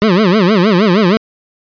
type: tone with vibrato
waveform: 25% pulse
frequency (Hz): 196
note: G3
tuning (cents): 0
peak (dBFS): -4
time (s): 0.02-1.17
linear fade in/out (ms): 0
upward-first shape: sine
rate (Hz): 6.4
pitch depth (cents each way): 230
effects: resampled to 11025 Hz